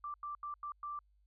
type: tone bursts at uneven times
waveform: sine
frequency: 1174.7 Hz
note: D6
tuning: in tune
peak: -39 dBFS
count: 5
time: 0.04-0.14 / 0.23-0.35 / 0.43-0.54 / 0.63-0.72 / 0.83-0.99 s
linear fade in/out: 2 ms
effects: added 50 Hz sine -67 dBFS peak until 1.26 s